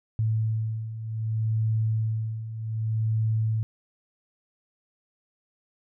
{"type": "beating tone pair", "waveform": "sine", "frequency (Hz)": [110, 110.65], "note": ["A2", "A2"], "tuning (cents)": [0, 10], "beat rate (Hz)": 0.65, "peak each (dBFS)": [-30, -25], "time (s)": [0.19, 3.63], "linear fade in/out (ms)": 0, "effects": []}